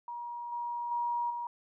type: tone with level steps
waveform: sine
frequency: 953 Hz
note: A#5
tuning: 38 cents sharp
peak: -37 / -33 / -29 / -34 dBFS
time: 0.08-1.47 s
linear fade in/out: 2 ms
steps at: 0.52 / 0.91 / 1.3 s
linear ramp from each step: 5 ms
effects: none